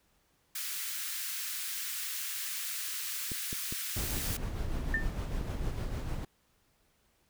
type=high-pass noise; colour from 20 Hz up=white; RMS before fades=-37 dBFS; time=0.55-4.37 s; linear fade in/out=5 ms; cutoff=1400 Hz; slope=24 dB/octave
type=clicks; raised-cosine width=3 ms; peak=-26 dBFS; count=8; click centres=3.318 / 3.529 / 3.725 / 4.038 / 4.169 / 4.757 / 4.972 / 5.412 s
type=noise with tremolo; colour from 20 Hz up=brown; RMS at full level=-33 dBFS; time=3.96-6.25 s; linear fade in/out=5 ms; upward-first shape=sine; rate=6.6 Hz; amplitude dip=40%
type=tone with exponential decay; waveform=sine; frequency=1793 Hz; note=A6; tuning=32 cents sharp; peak=-24 dBFS; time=4.94-5.12 s; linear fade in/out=2 ms; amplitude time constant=37 ms
effects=pink hiss -71 dBFS RMS until 7.29 s